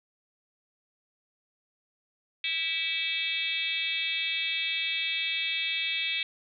sine tone with frequency modulation, 2960 Hz, F#7, in tune, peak -27 dBFS, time 2.44-6.23 s, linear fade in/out 2 ms, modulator 334 Hz, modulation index 2.5, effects none

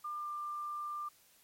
sine tone with pitch glide, 1199 to 1190.7 Hz, D6 to D6, +36 to +23 cents, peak -37 dBFS, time 0.04-1.09 s, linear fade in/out 10 ms, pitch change -13 cents, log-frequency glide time 0.18-0.28 s, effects white hiss -65 dBFS RMS until 1.43 s + MP3 64 kbps

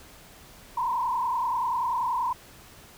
sine tone with frequency modulation, 975 Hz, B5, 23 cents flat, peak -24 dBFS, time 0.77-2.33 s, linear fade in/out 5 ms, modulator 30.4 Hz, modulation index 2, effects pink hiss -50 dBFS RMS until 2.97 s

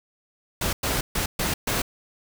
pink noise bursts at uneven times, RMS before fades -25 dBFS, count 5, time 0.61-0.73 / 0.83-1.01 / 1.15-1.26 / 1.39-1.54 / 1.67-1.82 s, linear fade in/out 5 ms, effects none

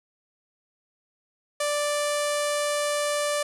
sawtooth tone with low-pass filter, 587.3 Hz, D5, in tune, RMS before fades -26 dBFS, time 1.6-3.43 s, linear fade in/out 5 ms, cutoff 9600 Hz, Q 2.1, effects none

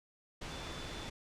sine tone in noise, 3500 Hz, A7, 10 cents flat, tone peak -51 dBFS, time 0.5-1.09 s, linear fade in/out 10 ms, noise pink, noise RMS -43 dBFS, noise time 0.41-1.1 s, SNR -11 dB, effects low-pass 6000 Hz 12 dB/octave

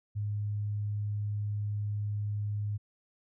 sine tone, 103.83 Hz, G#2, in tune, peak -30 dBFS, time 0.15-2.78 s, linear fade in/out 20 ms, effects none

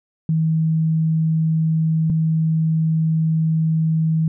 sine tone pair in turn, 160 / 160 Hz, D#3 / D#3, +49 / +49 cents, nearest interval unison, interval 0 cents, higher neither, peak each -15 dBFS, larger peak neither, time 0.29-2.1 / 2.1-4.28 s, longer second, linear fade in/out 2 ms, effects none

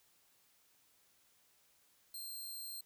10% pulse tone, 4169 Hz, C8, 7 cents flat, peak -37 dBFS, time 2.14-2.81 s, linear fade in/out 5 ms, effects white hiss -71 dBFS RMS until 2.85 s

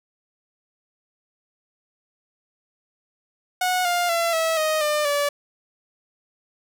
sawtooth tone with pitch steps, 732 / 703.4 / 675.9 / 649.5 / 624.1 / 599.7 / 576.3 Hz, F#5 / F5 / E5 / E5 / D#5 / D5 / D5, -19 / +12 / +43 / -26 / +5 / +36 / -33 cents, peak -16 dBFS, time 3.61-5.29 s, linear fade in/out 5 ms, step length 240 ms, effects none

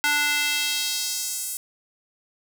square tone with high-pass filter sweep, 293.7 Hz, D4, in tune, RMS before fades -25 dBFS, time 0.04-1.57 s, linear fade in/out 0 ms, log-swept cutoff 1400 to 9400 Hz, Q 1.4, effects none

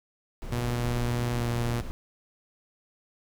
brown noise, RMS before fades -35 dBFS, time 0.42-1.91 s, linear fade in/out 0 ms
sawtooth tone with pitch glide, 120.5 to 118.84 Hz, B2 to A#2, -42 to +34 cents, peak -23 dBFS, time 0.52-1.81 s, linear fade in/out 5 ms, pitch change -24 cents, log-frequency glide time 1.36-1.43 s
effects none

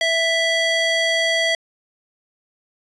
square tone with band-pass filter, 659.3 Hz, E5, in tune, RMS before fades -19 dBFS, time 0.01-1.55 s, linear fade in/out 2 ms, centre 2800 Hz, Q 1.2, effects resampled to 24000 Hz

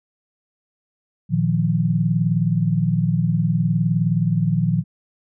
sine chord, Bb suspended fourth, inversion none, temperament just, 116.54 / 155.39 / 174.81 Hz, Bb2 / Eb3 / F3, 0 / -2 / +2 cents, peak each -22 / -20 / -20 dBFS, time 1.29-4.84 s, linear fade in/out 50 ms, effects none

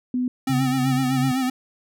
sine tone, 250.1 Hz, B3, 22 cents sharp, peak -20 dBFS, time 0.14-0.28 s, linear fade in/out 2 ms
square tone with vibrato, 258.6 Hz, C4, 20 cents flat, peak -21 dBFS, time 0.47-1.5 s, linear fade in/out 5 ms, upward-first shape sine, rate 7.9 Hz, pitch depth 57 cents each way
sine tone with tremolo, 136.5 Hz, C#3, 26 cents flat, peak -20 dBFS, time 0.49-1.32 s, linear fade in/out 10 ms, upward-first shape triangle, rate 3 Hz, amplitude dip 55%
effects none

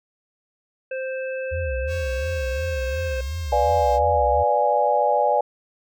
harmonic tone, 523.3 Hz, C5, in tune, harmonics 1 / 3 / 5, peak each -26 / -35 / -37 dBFS, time 0.91-3.21 s, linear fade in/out 5 ms
sine tone with vibrato, 73.42 Hz, D2, in tune, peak -25 dBFS, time 1.51-4.44 s, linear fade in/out 20 ms, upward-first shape sine, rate 2.8 Hz, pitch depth 270 cents each way
5% pulse tone with pitch glide, 554.4 to 527.2 Hz, C#5 to C5, 0 to +13 cents, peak -27 dBFS, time 1.87-4 s, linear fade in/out 50 ms, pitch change -87 cents, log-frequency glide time 2.18-3.74 s
sine chord, B diminished seventh, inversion none, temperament equal with one note detuned, 493.9 / 587.3 / 703.3 / 830.6 Hz, B4 / D5 / F5 / Ab5, 0 / 0 / +12 / 0 cents, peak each -24 / -21 / -25 / -20 dBFS, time 3.52-5.41 s, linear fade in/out 5 ms
effects none

